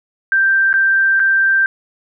sine tone with dropouts, 1571 Hz, G6, 3 cents sharp, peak -10 dBFS, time 0.32-1.66 s, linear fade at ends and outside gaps 1 ms, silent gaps 0.729-0.739 / 1.196-1.2 s, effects none

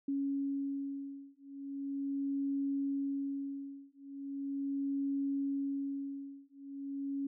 sine beating tone pair, 277.2 / 277.59 Hz, C#4 / C#4, 0 / +3 cents, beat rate 0.39 Hz, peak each -37 / -37 dBFS, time 0.08-7.27 s, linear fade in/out 5 ms, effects none

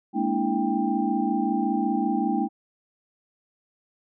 sine tone cluster, 210.7 / 236 / 291.9 / 326.5 / 791 Hz, G#3 / A#3 / D4 / E4 / G5, +25 / +22 / -10 / -17 / +15 cents, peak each -28 dBFS, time 0.13-2.49 s, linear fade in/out 50 ms, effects none

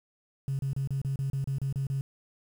sine tone bursts, 136.3 Hz, C#3, 29 cents flat, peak -26 dBFS, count 11, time 0.48-2.01 s, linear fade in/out 0 ms, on 110 ms, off 32 ms, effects tanh soft clip ceiling -24 dBFS + 9-bit

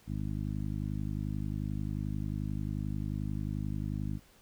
harmonic tone, 51.3 Hz, G#1, 21 cents flat, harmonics 1 / 2 / 3 / 4 / 5 / 6, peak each -38 / -37 / -38 / -40 / -43 / -46 dBFS, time 0.06-4.2 s, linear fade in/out 50 ms, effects pink hiss -62 dBFS RMS until 4.41 s

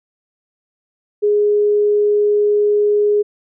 sine tone, 415.3 Hz, G#4, in tune, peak -11 dBFS, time 1.22-3.23 s, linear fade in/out 20 ms, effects none

